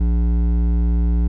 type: tone with hard clipping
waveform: triangle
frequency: 58.27 Hz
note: A#1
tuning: in tune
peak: -16 dBFS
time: 0-1.28 s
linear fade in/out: 10 ms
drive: 14 dB
effects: none